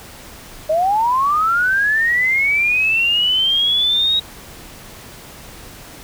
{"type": "linear sweep", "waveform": "sine", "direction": "up", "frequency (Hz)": [605, 3811], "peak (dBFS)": -13, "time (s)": [0.69, 4.2], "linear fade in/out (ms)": 10, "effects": ["pink hiss -38 dBFS RMS until 6.03 s"]}